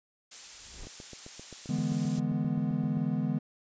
blue noise, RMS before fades -41 dBFS, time 0.31-2.2 s, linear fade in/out 10 ms
brown noise with exponential growth, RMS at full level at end -41 dBFS, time 0.43-0.86 s, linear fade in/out 5 ms, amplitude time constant 92 ms
click train, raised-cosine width 2 ms, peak -32 dBFS, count 17, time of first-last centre 0.87-2.972 s, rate 7.61 Hz
triangle chord, E dominant seventh, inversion third, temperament equal, 146.83 / 164.81 / 207.7 / 246.9 Hz, D3 / E3 / G#3 / B3, 0 / 0 / 0 / 0 cents, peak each -31 dBFS, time 1.69-3.39 s, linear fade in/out 5 ms
effects resampled to 16000 Hz

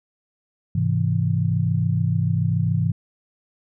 sine chord, Ab augmented, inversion none, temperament equal, 103.83 / 130.81 / 164.81 Hz, Ab2 / C3 / E3, 0 / 0 / 0 cents, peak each -22 / -23 / -22 dBFS, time 0.75-2.92 s, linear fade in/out 5 ms, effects none

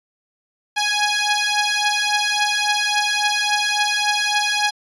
10% pulse beating tone pair, 830 / 833.6 Hz, G#5 / G#5, -1 / +6 cents, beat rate 3.6 Hz, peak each -12 dBFS, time 0.76-4.71 s, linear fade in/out 20 ms, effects resampled to 24000 Hz

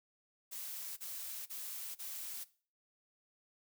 blue noise bursts, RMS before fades -44 dBFS, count 4, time 0.51-2.446 s, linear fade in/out 20 ms, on 460 ms, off 32 ms, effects noise-tail reverb RT60 0.4 s tail -18 dB re dry

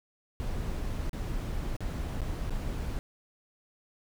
brown noise with dropouts, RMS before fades -33 dBFS, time 0.4-2.99 s, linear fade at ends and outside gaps 0 ms, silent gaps 1.094-1.131 / 1.766-1.806 / 2.207-2.217 / 2.497-2.506 s, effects none

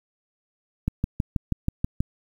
click train, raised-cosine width 5 ms, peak -10 dBFS, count 8, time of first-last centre 0.88-2.005 s, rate 6.22 Hz, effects 8-bit

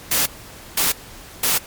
white noise bursts, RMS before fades -18 dBFS, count 3, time 0.11-1.58 s, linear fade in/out 5 ms, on 150 ms, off 510 ms, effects pink hiss -40 dBFS RMS until 1.66 s + MP3 96 kbps

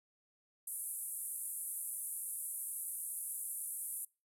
white band-pass noise, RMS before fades -42 dBFS, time 0.67-4.05 s, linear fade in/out 5 ms, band 9100 to 12000 Hz, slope 48 dB/octave, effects noise-tail reverb RT60 0.3 s tail -25 dB re dry

